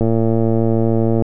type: click train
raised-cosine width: 2 ms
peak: -4 dBFS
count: 138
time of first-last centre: 0.01-1.222 s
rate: 113 Hz
effects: none